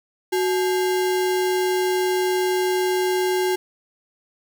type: tone with sample-and-hold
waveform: sine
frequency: 368.8 Hz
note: F#4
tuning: 6 cents flat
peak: -18 dBFS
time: 0.32-3.56 s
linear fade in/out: 10 ms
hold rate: 1225 Hz
effects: none